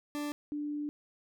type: tone pair in turn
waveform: 40% pulse / sine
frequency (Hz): 293.7 / 294.7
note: D4 / D4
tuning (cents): 0 / +6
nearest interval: unison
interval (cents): 6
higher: second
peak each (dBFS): -33 / -33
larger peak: neither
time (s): 0.15-0.32 / 0.52-0.89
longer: second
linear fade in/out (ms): 0
effects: none